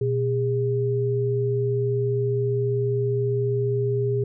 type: tone pair together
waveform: sine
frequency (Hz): 121.9 / 407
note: B2 / G#4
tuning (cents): -22 / -35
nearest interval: octave + major sixth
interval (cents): 2087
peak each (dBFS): -23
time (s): 0.01-4.24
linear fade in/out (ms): 5
effects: none